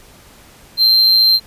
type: tone with amplitude modulation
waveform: triangle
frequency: 4141 Hz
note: C8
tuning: 19 cents flat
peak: -5 dBFS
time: 0.77-1.4 s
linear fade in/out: 50 ms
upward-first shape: sine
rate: 114 Hz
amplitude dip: 45%
effects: pink hiss -44 dBFS RMS until 1.46 s + resampled to 32000 Hz